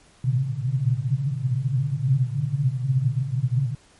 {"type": "band-pass noise", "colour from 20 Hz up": "white", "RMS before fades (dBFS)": -23, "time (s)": [0.24, 3.75], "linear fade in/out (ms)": 2, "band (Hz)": [120, 140], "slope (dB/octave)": 96, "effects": ["pink hiss -55 dBFS RMS until 3.99 s", "MP3 48 kbps"]}